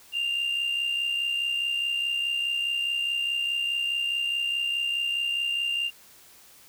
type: tone with amplitude modulation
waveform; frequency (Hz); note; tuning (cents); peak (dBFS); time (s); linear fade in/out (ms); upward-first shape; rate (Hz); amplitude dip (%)
sine; 2794; F7; 0; -20; 0.12-5.91; 50; sine; 64.8; 60
effects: tanh soft clip ceiling -22 dBFS + white hiss -53 dBFS RMS until 6.68 s